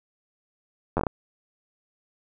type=slowing click train; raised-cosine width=1 ms; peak=-10 dBFS; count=6; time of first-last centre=0.97-1.068 s; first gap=10 ms; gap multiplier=1.34; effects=none